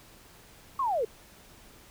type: linear sweep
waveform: sine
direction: down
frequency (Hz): 1135 to 413.3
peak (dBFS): -25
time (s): 0.79-1.05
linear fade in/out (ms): 5
effects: pink hiss -54 dBFS RMS until 1.9 s